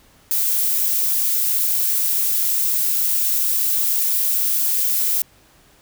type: noise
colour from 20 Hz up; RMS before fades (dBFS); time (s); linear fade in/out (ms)
violet; -19; 0.31-5.22; 0
effects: pink hiss -53 dBFS RMS until 5.81 s